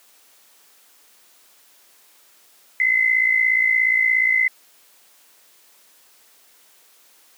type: tone pair together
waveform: sine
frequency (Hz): 2036 / 2093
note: C7 / C7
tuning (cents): -48 / 0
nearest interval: unison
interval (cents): 48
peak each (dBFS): -16 / -21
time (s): 2.8-4.48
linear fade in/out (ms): 2
effects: white hiss -54 dBFS RMS until 7.37 s + high-pass 300 Hz 12 dB/octave